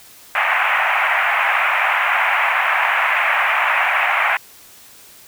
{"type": "band-pass noise", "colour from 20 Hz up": "white", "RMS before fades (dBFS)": -17, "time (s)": [0.35, 4.37], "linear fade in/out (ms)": 2, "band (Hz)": [670, 2500], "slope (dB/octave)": 48, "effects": ["white hiss -44 dBFS RMS until 5.27 s"]}